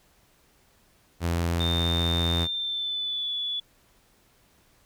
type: tone with vibrato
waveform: sawtooth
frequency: 84.9 Hz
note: F2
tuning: 48 cents flat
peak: -20 dBFS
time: 1.2-2.48 s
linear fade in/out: 50 ms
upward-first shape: triangle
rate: 6.4 Hz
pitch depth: 9 cents each way
type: tone with pitch glide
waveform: sine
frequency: 3621 to 3434 Hz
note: A7 to A7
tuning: +49 to -43 cents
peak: -27 dBFS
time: 1.6-3.6 s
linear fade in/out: 5 ms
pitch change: -92 cents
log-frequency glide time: 2.37-3.34 s
effects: pink hiss -62 dBFS RMS until 4.85 s